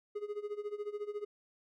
triangle tone with tremolo, 415.3 Hz, G#4, in tune, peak -32 dBFS, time 0.15-1.25 s, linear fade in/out 10 ms, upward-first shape sine, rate 14 Hz, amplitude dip 85%, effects none

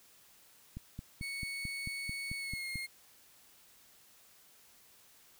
click train, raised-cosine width 5 ms, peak -29 dBFS, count 10, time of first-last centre 0.77-2.757 s, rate 4.53 Hz
35% pulse tone with pitch glide, 2217 to 2140 Hz, C#7 to C7, 0 to +38 cents, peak -36 dBFS, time 1.21-2.87 s, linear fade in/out 20 ms, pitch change -62 cents, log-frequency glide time 2.37-2.68 s
effects white hiss -62 dBFS RMS until 5.39 s

